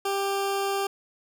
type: tone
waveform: 20% pulse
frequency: 394.8 Hz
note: G4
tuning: 12 cents sharp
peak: -20 dBFS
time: 0.05-0.87 s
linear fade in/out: 5 ms
effects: none